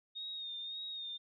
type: tone with vibrato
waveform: sine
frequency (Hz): 3700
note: A#7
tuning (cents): -14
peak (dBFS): -40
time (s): 0.15-1.18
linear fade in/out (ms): 20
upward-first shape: sine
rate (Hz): 1.8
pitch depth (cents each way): 43
effects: none